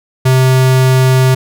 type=tone; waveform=square; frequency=130 Hz; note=C3; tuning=11 cents flat; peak=-7 dBFS; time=0.25-1.35 s; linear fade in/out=10 ms; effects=none